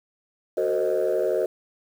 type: chord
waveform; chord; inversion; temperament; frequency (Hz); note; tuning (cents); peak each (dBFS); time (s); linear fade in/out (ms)
sine; F# diminished seventh; none; equal with one note detuned; 370 / 451.3 / 523.3 / 622.3; F#4 / A4 / C5 / Eb5; 0 / +44 / 0 / 0; -25; 0.57-1.46; 5
effects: tanh soft clip ceiling -15 dBFS + 8-bit